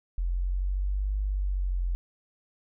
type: linear two-way sweep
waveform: sine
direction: up then down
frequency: 43.21 to 50.4 to 43.21 Hz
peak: -25 dBFS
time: 0.18-1.95 s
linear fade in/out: 0 ms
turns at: 1.19 s
effects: none